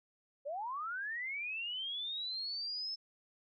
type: linear sweep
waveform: sine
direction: up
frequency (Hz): 535 to 5290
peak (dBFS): -37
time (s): 0.45-2.96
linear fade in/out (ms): 20
effects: none